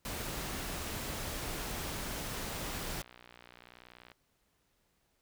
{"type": "noise", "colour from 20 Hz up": "pink", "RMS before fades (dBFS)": -39, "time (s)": [0.05, 3.02], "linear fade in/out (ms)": 2}
{"type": "click train", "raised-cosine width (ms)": 0.3, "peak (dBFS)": -36, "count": 99, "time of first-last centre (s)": [2.5, 4.117], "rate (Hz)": 60.6}
{"effects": ["pink hiss -75 dBFS RMS until 5.21 s"]}